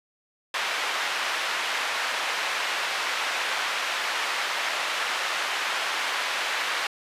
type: band-pass noise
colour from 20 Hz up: white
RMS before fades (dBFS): -28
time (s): 0.54-6.87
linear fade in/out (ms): 2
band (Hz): 760 to 2600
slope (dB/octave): 12
effects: resampled to 32000 Hz